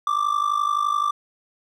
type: tone with amplitude modulation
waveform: triangle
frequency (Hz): 1174.7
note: D6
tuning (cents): 0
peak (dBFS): -14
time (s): 0.07-1.11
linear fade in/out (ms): 2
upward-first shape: sine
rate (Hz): 51.7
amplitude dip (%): 80
effects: none